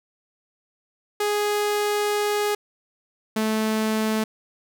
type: tone pair in turn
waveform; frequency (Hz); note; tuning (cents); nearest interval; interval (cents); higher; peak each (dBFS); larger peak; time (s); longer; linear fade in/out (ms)
sawtooth; 415.3 / 218.2; G#4 / A3; 0 / -14; major seventh; 1114; first; -17; neither; 1.2-2.55 / 3.36-4.24; first; 5
effects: none